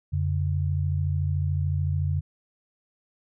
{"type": "tone pair together", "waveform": "sine", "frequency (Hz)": [88.4, 142.08], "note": ["F2", "C#3"], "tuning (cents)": [22, 43], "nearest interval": "minor sixth", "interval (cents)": 821, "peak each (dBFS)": [-24, -27], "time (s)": [0.12, 2.21], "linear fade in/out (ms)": 20, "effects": []}